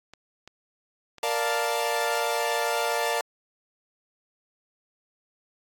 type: clicks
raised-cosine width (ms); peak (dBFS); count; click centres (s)
0.2; -27; 4; 0.136 / 0.476 / 1.183 / 1.286
type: chord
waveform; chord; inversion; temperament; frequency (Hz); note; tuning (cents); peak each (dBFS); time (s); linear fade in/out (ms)
sawtooth; Bb major seventh; none; equal; 466.2 / 587.3 / 698.5 / 880; Bb4 / D5 / F5 / A5; 0 / 0 / 0 / 0; -26; 1.23-3.21; 2
effects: AAC 64 kbps